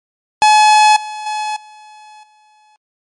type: tone with level steps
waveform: 45% pulse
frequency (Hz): 852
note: G#5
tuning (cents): +44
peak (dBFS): -6 / -24 / -18 / -37 / -48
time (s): 0.42-2.76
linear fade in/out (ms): 0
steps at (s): 0.96 / 1.26 / 1.56 / 2.23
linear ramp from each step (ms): 5
effects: low-pass 9000 Hz 12 dB/octave + MP3 48 kbps